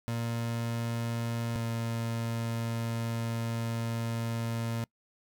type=tone pair in turn; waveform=30% pulse; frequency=116.54 / 115.4 Hz; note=A#2 / A#2; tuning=0 / -17 cents; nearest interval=unison; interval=17 cents; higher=first; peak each=-28 dBFS; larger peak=neither; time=0.08-1.56 / 1.56-4.84 s; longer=second; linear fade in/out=0 ms; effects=noise-tail reverb RT60 0.1 s tail -25 dB re dry